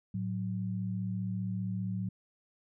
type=tone pair together; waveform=sine; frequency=110 / 185.12 Hz; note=A2 / F#3; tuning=0 / +1 cents; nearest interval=major sixth; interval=901 cents; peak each=-35 / -34 dBFS; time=0.14-2.09 s; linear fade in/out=5 ms; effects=none